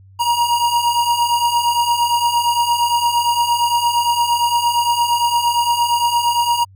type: beating tone pair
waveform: square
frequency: 943 / 951.7 Hz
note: A#5 / A#5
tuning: +20 / +36 cents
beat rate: 8.7 Hz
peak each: -21 / -16 dBFS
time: 0.19-6.65 s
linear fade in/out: 20 ms
effects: added 96 Hz sine -42 dBFS peak until 6.75 s